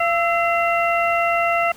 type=harmonic tone with a mistuned harmonic; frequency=684 Hz; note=F5; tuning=36 cents flat; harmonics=1 / 2 / 3 / 4; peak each=-19 / -22 / -24 / -25 dBFS; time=0-1.72 s; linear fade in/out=5 ms; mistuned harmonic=2; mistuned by=-60 cents; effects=pink hiss -45 dBFS RMS until 1.76 s